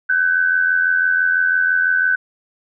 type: tone pair together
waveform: sine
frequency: 1514 / 1600 Hz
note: F#6 / G6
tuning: +39 / +35 cents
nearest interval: minor second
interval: 96 cents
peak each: -14 / -21 dBFS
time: 0.09-2.16 s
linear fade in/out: 10 ms
effects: none